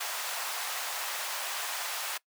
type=high-pass noise; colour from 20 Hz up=pink; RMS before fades=-35 dBFS; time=0-2.18 s; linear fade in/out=10 ms; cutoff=720 Hz; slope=24 dB/octave; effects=noise-tail reverb RT60 0.1 s tail -22 dB re dry